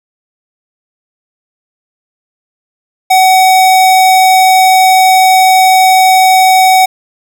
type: tone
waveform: square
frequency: 752 Hz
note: F#5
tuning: 28 cents sharp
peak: -4 dBFS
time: 3.1-6.86 s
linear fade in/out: 10 ms
effects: none